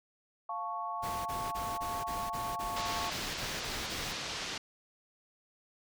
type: chord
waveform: sine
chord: F augmented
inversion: none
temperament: equal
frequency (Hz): 698.5 / 880 / 1108.7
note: F5 / A5 / C#6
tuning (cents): 0 / 0 / 0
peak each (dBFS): -40 / -40 / -37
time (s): 0.49-3.1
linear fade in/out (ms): 5
type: noise bursts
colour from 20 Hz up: pink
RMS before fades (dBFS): -42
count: 12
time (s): 1.02-4.131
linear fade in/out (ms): 20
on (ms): 240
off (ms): 21
type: low-pass noise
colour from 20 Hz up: white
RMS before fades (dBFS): -39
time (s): 2.76-4.58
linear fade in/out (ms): 5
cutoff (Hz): 5600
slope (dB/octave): 24
effects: none